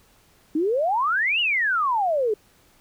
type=exponential two-way sweep; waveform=sine; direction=up then down; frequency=293.7 to 2960 to 405.8 Hz; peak=-19 dBFS; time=0.55-2.34 s; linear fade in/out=5 ms; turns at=1.4 s; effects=pink hiss -58 dBFS RMS until 2.8 s